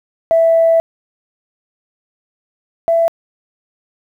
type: tone pair in turn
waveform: sine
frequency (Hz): 659.3 / 666.6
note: E5 / E5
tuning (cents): 0 / +19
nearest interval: unison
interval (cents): 19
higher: second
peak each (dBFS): -7 / -9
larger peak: first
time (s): 0.31-0.8 / 2.88-3.08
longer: first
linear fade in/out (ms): 0
effects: tanh soft clip ceiling -3 dBFS + 8-bit